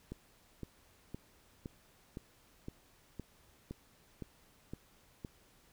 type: click train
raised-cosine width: 3 ms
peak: -29 dBFS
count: 11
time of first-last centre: 0.12-5.248 s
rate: 1.95 Hz
effects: pink hiss -66 dBFS RMS until 5.72 s